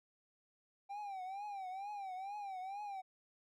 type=tone with vibrato; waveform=triangle; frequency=784 Hz; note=G5; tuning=in tune; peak=-40 dBFS; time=0.89-3.02 s; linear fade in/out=20 ms; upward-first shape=triangle; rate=2.2 Hz; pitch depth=130 cents each way; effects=none